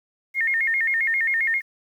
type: tone with vibrato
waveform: sine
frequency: 1975.5 Hz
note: B6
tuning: in tune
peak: -19 dBFS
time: 0.34-1.62 s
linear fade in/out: 50 ms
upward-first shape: square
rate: 7.5 Hz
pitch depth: 140 cents each way
effects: 9-bit